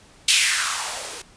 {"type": "noise with band-pass filter sweep", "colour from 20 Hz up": "violet", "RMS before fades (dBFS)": -22, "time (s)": [0.28, 1.22], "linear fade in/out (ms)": 5, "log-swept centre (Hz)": [3100, 350], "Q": 2.9, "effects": ["pink hiss -51 dBFS RMS until 1.36 s", "resampled to 22050 Hz"]}